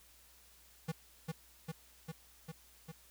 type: tone with echo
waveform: square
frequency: 161.4 Hz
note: E3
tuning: 36 cents flat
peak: -35 dBFS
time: 0.88-0.92 s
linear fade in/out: 10 ms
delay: 400 ms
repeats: 5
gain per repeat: -2 dB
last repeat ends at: 2.92 s
effects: added 60 Hz sine -68 dBFS peak until 3.1 s + white hiss -63 dBFS RMS until 3.1 s